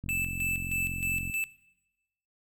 click train, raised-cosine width 5 ms, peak -26 dBFS, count 57, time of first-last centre 0.04-1.298 s, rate 44.5 Hz
square tone with tremolo, 2637 Hz, E7, in tune, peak -29 dBFS, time 0.09-1.44 s, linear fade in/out 0 ms, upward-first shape square, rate 3.2 Hz, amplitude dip 60%
effects noise-tail reverb RT60 1.0 s tail -20 dB re dry

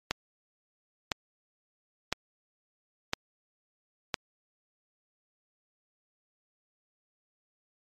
click train, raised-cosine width 0.2 ms, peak -9 dBFS, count 5, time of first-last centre 0.11-4.142 s, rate 0.992 Hz, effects MP3 64 kbps

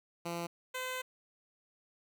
10% pulse tone pair in turn, 170.7 / 511.5 Hz, F3 / C5, -39 / -39 cents, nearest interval octave + perfect fifth, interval 1900 cents, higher second, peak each -28 dBFS, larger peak neither, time 0.25-0.47 / 0.74-1.02 s, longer second, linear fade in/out 10 ms, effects none

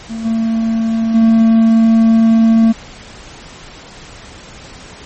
triangle tone with level steps, 225.4 Hz, A3, 42 cents sharp, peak -18 / -10 / -4 dBFS, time 0.09-2.73 s, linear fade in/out 20 ms, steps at 0.24 / 1.14 s, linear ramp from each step 20 ms, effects pink hiss -35 dBFS RMS until 5.05 s + MP3 32 kbps

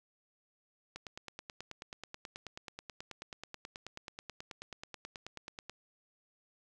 click train, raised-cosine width 0.2 ms, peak -26 dBFS, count 45, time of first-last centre 0.96-5.696 s, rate 9.29 Hz, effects none

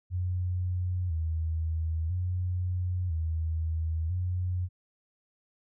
sine tone with vibrato, 85.3 Hz, F2, 40 cents flat, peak -27 dBFS, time 0.1-4.69 s, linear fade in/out 50 ms, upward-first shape square, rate 0.5 Hz, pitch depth 99 cents each way, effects none

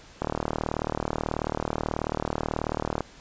click train, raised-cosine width 1 ms, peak -12 dBFS, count 108, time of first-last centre 0.22-3.006 s, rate 38.4 Hz, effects pink hiss -50 dBFS RMS until 3.2 s + resampled to 16000 Hz

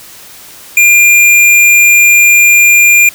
square tone, 2400 Hz, D7, 37 cents sharp, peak -3 dBFS, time 0.77-3.09 s, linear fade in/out 2 ms, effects white hiss -33 dBFS RMS until 3.14 s

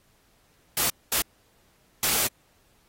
white noise bursts at uneven times, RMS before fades -24 dBFS, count 3, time 0.77-0.9 / 1.12-1.22 / 2.03-2.27 s, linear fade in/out 2 ms, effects pink hiss -64 dBFS RMS until 2.88 s + AAC 48 kbps

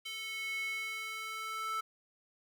square tone with high-pass filter sweep, 440 Hz, A4, in tune, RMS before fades -39 dBFS, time 0.05-1.81 s, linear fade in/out 10 ms, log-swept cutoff 2700 to 1400 Hz, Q 5.8, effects none

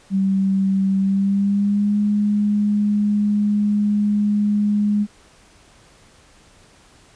sine tone with pitch glide, 193.3 to 207.2 Hz, G3 to G#3, -24 to -4 cents, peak -15 dBFS, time 0.1-5.07 s, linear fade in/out 50 ms, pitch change +120 cents, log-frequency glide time 0.98-1.99 s, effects pink hiss -51 dBFS RMS until 7.15 s + resampled to 22050 Hz

